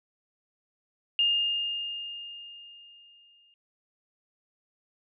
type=tone with exponential decay; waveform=sine; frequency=2824 Hz; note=F7; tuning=19 cents sharp; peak=-20 dBFS; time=1.19-3.54 s; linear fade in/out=1 ms; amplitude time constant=510 ms; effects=none